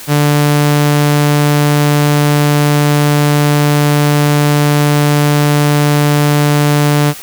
sawtooth tone, 146.83 Hz, D3, in tune, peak -4 dBFS, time 0.07-7.14 s, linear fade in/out 50 ms, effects white hiss -30 dBFS RMS until 7.22 s

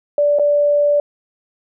sine tone with dropouts, 583 Hz, D5, 13 cents flat, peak -11 dBFS, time 0.18-1 s, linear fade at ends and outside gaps 2 ms, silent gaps 0.387-0.395 s, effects none

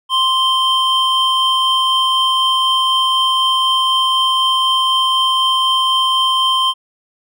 triangle tone pair together, 1046 / 3134 Hz, C6 / G7, -1 / -1 cents, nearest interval octave + perfect fifth, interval 1900 cents, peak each -13 dBFS, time 0.09-6.74 s, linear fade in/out 50 ms, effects none

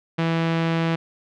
sawtooth tone with low-pass filter, 164.81 Hz, E3, in tune, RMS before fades -22 dBFS, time 0.18-0.96 s, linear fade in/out 10 ms, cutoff 3000 Hz, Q 1.2, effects none

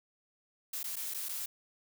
blue noise with dropouts, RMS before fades -38 dBFS, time 0.73-1.46 s, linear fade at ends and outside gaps 5 ms, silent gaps 0.831-0.841 / 0.958-0.965 / 1.139-1.144 / 1.287-1.291 s, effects none

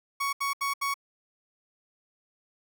30% pulse tone bursts, 1115 Hz, C#6, 10 cents sharp, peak -24 dBFS, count 4, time 0.2-0.942 s, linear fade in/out 10 ms, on 130 ms, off 74 ms, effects none

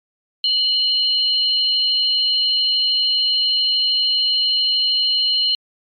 sine tone pair together, 2961 / 4187 Hz, F#7 / C8, +1 / 0 cents, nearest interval tritone, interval 599 cents, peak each -18 / -17 dBFS, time 0.44-5.55 s, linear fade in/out 2 ms, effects MP3 96 kbps

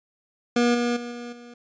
25% pulse tone with level steps, 240 Hz, B3, 49 cents flat, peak -14 / -18 / -28 / -30 / -38 dBFS, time 0.56-1.54 s, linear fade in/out 5 ms, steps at 0.74 / 0.96 / 1.11 / 1.32 s, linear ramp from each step 10 ms, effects resampled to 16000 Hz

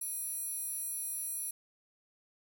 square tone with high-pass filter, 830.6 Hz, G#5, in tune, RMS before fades -38 dBFS, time 0.01-1.51 s, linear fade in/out 5 ms, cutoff 11000 Hz, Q 4.7, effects none

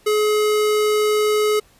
square tone, 423.9 Hz, G#4, 35 cents sharp, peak -16 dBFS, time 0.06-1.6 s, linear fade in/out 10 ms, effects pink hiss -54 dBFS RMS until 1.79 s + resampled to 32000 Hz

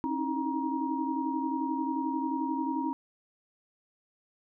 sine tone cluster, 269.8 / 309.8 / 321.1 / 945 Hz, C#4 / D#4 / E4 / A#5, -47 / -7 / -45 / +23 cents, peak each -32 / -35 / -37 / -33 dBFS, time 0.04-2.93 s, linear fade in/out 0 ms, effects none

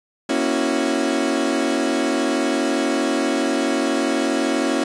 30% pulse chord, F# dominant seventh, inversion first, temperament equal with one note detuned, 237 / 277.2 / 329.6 / 370 Hz, A#3 / C#4 / E4 / F#4, +29 / 0 / 0 / 0 cents, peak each -23 / -19 / -21 / -24 dBFS, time 0.29-4.84 s, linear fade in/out 5 ms, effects resampled to 22050 Hz + 8-bit

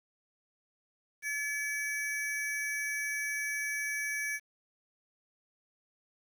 square ring-modulated tone, 2000 Hz, B6, 21 cents sharp, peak -30 dBFS, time 1.22-4.4 s, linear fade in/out 50 ms, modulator 284 Hz, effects 10-bit

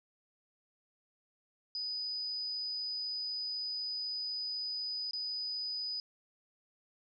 sine tone with dropouts, 4978 Hz, D#8, in tune, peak -35 dBFS, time 1.75-6 s, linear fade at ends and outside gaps 1 ms, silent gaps 5.11-5.133 s, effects none

